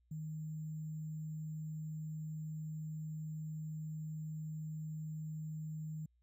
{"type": "tone with sample-and-hold", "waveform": "sine", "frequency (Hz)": 155.56, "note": "D#3", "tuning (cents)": 0, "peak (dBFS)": -40, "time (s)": [0.11, 6.06], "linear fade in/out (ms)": 5, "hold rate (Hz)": 7350, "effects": ["added 60 Hz sine -70 dBFS peak until 6.22 s"]}